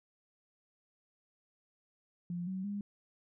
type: tone with pitch steps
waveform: sine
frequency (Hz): 174.8 / 188.43 / 203.1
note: F3 / F#3 / G#3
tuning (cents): +2 / +32 / -38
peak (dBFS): -35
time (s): 2.3-2.81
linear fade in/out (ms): 2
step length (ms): 170
effects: none